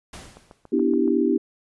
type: noise with exponential decay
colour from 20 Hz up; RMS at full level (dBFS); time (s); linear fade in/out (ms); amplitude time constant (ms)
pink; -37; 0.13-0.78; 5; 140
type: click train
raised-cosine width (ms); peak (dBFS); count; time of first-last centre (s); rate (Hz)
1; -29; 6; 0.37-1.078; 7.06
type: chord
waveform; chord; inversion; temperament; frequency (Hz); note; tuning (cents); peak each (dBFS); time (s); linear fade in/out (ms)
sine; E minor seventh; second; equal; 246.9 / 293.7 / 329.6 / 392; B3 / D4 / E4 / G4; 0 / 0 / 0 / 0; -23; 0.72-1.38; 10
effects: resampled to 24000 Hz